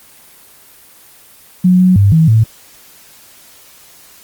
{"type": "tone with pitch steps", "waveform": "sine", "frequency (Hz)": [182.2, 183.9, 99.7, 160.9, 111.1], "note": ["F#3", "F#3", "G2", "E3", "A2"], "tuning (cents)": [-26, -10, 30, -42, 17], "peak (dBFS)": -5, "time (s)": [1.64, 2.44], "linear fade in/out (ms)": 10, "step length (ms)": 160, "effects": ["white hiss -42 dBFS RMS until 4.23 s", "Opus 24 kbps"]}